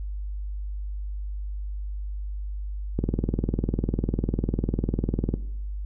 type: click train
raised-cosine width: 3 ms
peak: -11 dBFS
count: 48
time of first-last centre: 2.99-5.34 s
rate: 20 Hz
effects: noise-tail reverb RT60 0.8 s tail -18 dB re dry + added 50 Hz sine -29 dBFS peak until 5.85 s